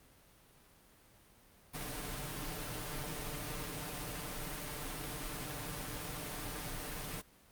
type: noise with comb filter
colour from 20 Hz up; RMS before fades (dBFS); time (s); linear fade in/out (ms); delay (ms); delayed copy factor
pink; -41; 1.73-7.22; 20; 6.7; +0.85
effects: pink hiss -63 dBFS RMS until 7.51 s + Opus 32 kbps